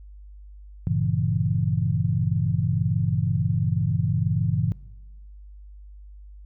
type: chord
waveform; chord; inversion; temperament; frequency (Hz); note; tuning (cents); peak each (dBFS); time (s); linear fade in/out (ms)
sine; G diminished seventh; none; equal; 98 / 116.54 / 138.59 / 164.81; G2 / Bb2 / Db3 / Fb3; 0 / 0 / 0 / 0; -26; 0.87-4.72; 0
effects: noise-tail reverb RT60 1.0 s tail -21 dB re dry + added 50 Hz sine -41 dBFS peak until 6.45 s